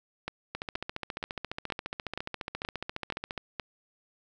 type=two click trains; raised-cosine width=0.3 ms; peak=-17 / -18 dBFS; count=8 / 42; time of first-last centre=0.28-3.598 / 0.55-3.378 s; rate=2.11 / 14.5 Hz; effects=none